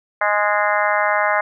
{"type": "harmonic tone with a mistuned harmonic", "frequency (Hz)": 207.7, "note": "G#3", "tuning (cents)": 0, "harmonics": [3, 4, 5, 6, 7, 8, 9, 10], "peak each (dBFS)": [-21, -22, -23, -24, -24, -25, -26, -26], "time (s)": [0.21, 1.41], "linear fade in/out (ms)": 5, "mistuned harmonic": 9, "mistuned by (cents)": -31, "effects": []}